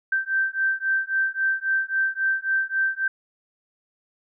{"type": "beating tone pair", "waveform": "sine", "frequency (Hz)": [1559, 1562.7], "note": ["G6", "G6"], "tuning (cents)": [-10, -6], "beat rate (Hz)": 3.7, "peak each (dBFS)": -24, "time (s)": [0.12, 3.08], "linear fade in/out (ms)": 5, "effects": []}